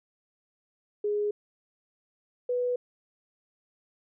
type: tone pair in turn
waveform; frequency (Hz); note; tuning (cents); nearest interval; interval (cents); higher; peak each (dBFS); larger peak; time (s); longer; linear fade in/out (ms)
sine; 415.3 / 493; G#4 / B4; 0 / -3; minor third; 297; second; -25; neither; 1.04-1.31 / 2.49-2.76; neither; 5
effects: none